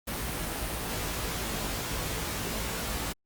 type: noise with comb filter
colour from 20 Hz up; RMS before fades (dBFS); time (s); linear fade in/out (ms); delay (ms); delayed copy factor
pink; -33; 0.07-3.13; 10; 18; +0.65
effects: Opus 32 kbps